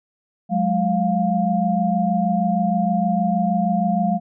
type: tone cluster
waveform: sine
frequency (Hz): 183.1 / 209.5 / 702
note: F#3 / G#3 / F5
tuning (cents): -18 / +15 / +9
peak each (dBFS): -21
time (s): 0.49-4.2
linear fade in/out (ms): 50
effects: none